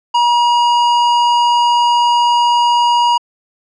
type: tone with hard clipping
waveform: sine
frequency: 956 Hz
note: A#5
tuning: 43 cents sharp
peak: -11 dBFS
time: 0.14-3.18 s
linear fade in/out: 10 ms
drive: 13 dB
effects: low-pass 6000 Hz 12 dB/octave